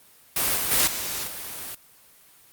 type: noise with level steps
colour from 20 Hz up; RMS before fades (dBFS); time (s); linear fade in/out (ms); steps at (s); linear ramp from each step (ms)
white; -23 / -26 / -20 / -30 / -35; 0.36-1.75; 5; 0.56 / 0.71 / 0.87 / 1.27; 5
effects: white hiss -54 dBFS RMS until 2.52 s + Opus 32 kbps